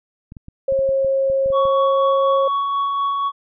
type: clicks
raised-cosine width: 5 ms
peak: -24 dBFS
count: 11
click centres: 0.321 / 0.368 / 0.484 / 0.723 / 0.791 / 0.891 / 1.047 / 1.3 / 1.46 / 1.503 / 1.654 s
type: tone with pitch glide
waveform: sine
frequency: 540 to 543.4 Hz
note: C#5 to C#5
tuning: -45 to -35 cents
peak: -15 dBFS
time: 0.68-2.48 s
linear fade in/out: 5 ms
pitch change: +10 cents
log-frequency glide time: 1.41-2.34 s
type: tone with tremolo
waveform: triangle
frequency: 1118 Hz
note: C#6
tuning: 14 cents sharp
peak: -15 dBFS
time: 1.52-3.32 s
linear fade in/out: 50 ms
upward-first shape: sine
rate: 4.1 Hz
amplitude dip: 25%
effects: resampled to 11025 Hz